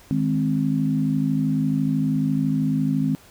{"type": "chord", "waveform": "sine", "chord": "Ab major", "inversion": "second", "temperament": "equal", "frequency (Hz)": [155.56, 207.7, 261.6], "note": ["Eb3", "Ab3", "C4"], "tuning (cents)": [0, 0, 0], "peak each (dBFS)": [-23, -25, -22], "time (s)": [0.11, 3.15], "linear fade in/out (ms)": 0, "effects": ["pink hiss -50 dBFS RMS until 3.3 s"]}